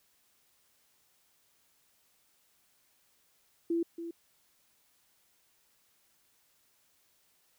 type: tone with echo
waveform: sine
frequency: 336.2 Hz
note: E4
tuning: 34 cents sharp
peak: -27 dBFS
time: 3.7-3.83 s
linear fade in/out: 5 ms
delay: 280 ms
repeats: 1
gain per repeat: -10 dB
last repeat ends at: 4.11 s
effects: white hiss -70 dBFS RMS until 7.58 s

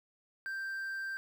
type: tone with quantisation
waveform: triangle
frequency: 1572 Hz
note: G6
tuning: 4 cents sharp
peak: -34 dBFS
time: 0.46-1.17 s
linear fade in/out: 0 ms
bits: 10
effects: none

